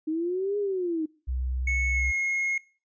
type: linear two-way sweep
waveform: sine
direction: up then down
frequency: 306.5 to 415.3 to 306.5 Hz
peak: -25 dBFS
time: 0.07-1.06 s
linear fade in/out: 10 ms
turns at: 0.58 s
type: tone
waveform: sine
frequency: 63.6 Hz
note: C2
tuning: 48 cents flat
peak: -26 dBFS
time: 1.27-2.12 s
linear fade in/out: 20 ms
type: tone with pitch glide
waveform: triangle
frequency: 2203 to 2158 Hz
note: C#7 to C#7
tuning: -11 to -47 cents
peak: -23 dBFS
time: 1.67-2.58 s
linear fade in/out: 5 ms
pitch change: -36 cents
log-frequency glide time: 1.91-2.07 s
effects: noise-tail reverb RT60 0.4 s tail -23 dB re dry + resampled to 16000 Hz